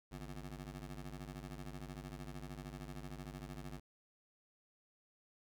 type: ring-modulated tone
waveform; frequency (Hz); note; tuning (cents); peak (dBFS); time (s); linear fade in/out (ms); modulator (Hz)
20% pulse; 98.5; G2; +9; -38; 0.11-3.8; 10; 42.7
effects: none